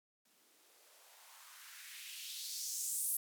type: noise with band-pass filter sweep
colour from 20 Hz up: violet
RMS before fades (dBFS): -45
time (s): 0.25-3.17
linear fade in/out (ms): 5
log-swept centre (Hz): 210 to 11000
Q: 2.3
effects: none